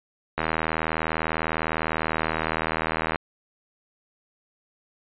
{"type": "click train", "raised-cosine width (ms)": 0.5, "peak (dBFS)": -9, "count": 223, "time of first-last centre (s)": [0.38, 3.158], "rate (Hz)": 79.9, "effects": ["resampled to 8000 Hz"]}